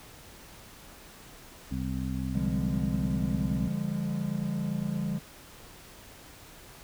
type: harmonic tone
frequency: 64.7 Hz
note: C2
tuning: 19 cents flat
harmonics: 1 / 2 / 3 / 4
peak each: -35 / -35 / -35 / -35 dBFS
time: 1.71-3.68 s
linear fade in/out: 5 ms
type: chord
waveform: triangle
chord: D diminished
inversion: none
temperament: equal with one note detuned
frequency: 146.83 / 174.61 / 204.4 Hz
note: D3 / F3 / Ab3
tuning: 0 / 0 / -27 cents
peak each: -32 / -31 / -30 dBFS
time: 2.34-5.19 s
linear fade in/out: 10 ms
effects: pink hiss -50 dBFS RMS until 6.83 s